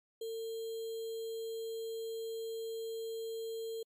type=tone with sample-and-hold; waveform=sine; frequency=450 Hz; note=A4; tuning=39 cents sharp; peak=-37 dBFS; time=0.21-3.83 s; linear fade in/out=5 ms; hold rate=3675 Hz; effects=MP3 64 kbps